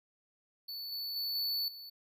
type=tone with level steps; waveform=square; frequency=4466 Hz; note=C#8; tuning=12 cents sharp; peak=-40 / -37 / -34 / -32 / -46 dBFS; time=0.68-1.9 s; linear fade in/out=10 ms; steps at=0.92 / 1.16 / 1.35 / 1.68 s; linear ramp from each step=2 ms; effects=none